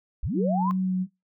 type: linear sweep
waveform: sine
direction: up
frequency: 31.76 to 1074 Hz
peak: -25 dBFS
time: 0.23-0.71 s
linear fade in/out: 0 ms
type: tone with vibrato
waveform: sine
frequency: 185.9 Hz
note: F#3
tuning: 8 cents sharp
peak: -22 dBFS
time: 0.33-1.07 s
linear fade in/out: 50 ms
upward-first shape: sine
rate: 2.7 Hz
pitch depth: 12 cents each way
effects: noise-tail reverb RT60 0.2 s tail -22 dB re dry